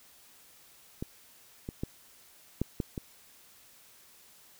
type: clicks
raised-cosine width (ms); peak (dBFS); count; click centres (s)
3; -21 / -23 / -19 / -15 / -17 / -22; 6; 1.025 / 1.689 / 1.835 / 2.616 / 2.802 / 2.978
effects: white hiss -58 dBFS RMS until 4.59 s